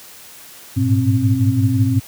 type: tone cluster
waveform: sine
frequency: 102 / 107.7 / 120 / 265.7 Hz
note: G#2 / A2 / B2 / C4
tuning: -31 / -37 / -49 / +27 cents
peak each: -18 dBFS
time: 0.76-2 s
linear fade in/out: 20 ms
effects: white hiss -40 dBFS RMS until 2.07 s + high-pass 60 Hz 12 dB/octave